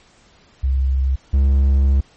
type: tone pair in turn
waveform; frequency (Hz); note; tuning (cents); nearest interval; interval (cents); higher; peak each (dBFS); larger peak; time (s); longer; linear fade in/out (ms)
sine / triangle; 66.3 / 68.2; C2 / C#2; +23 / -28; unison; 49; second; -14 / -9; second; 0.63-1.16 / 1.33-2.01; second; 10
effects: pink hiss -52 dBFS RMS until 2.16 s + MP3 32 kbps